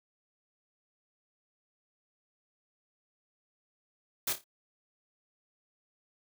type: noise with echo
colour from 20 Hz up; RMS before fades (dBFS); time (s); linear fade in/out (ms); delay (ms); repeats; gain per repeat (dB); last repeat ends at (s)
white; -31; 4.27-4.33; 5; 28; 4; -9; 4.442
effects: none